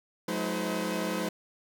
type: tone cluster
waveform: sawtooth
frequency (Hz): 182.2 / 213.2 / 318.1 / 510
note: F#3 / G#3 / D#4 / C5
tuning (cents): -26 / +46 / +38 / -44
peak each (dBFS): -31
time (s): 0.28-1.29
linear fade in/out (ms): 5
effects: none